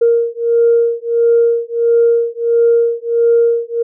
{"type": "beating tone pair", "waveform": "sine", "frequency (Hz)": [466.2, 467.7], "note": ["A#4", "A#4"], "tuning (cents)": [0, 6], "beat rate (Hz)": 1.5, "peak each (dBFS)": -12, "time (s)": [0.01, 3.83], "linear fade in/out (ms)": 10, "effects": ["tanh soft clip ceiling -2 dBFS"]}